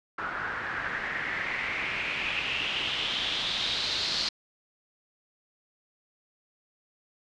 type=noise with low-pass filter sweep; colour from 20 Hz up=white; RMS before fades=-31 dBFS; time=0.18-4.29 s; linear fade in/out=5 ms; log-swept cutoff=1400 to 4500 Hz; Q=4.6; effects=low-pass 7000 Hz 12 dB/octave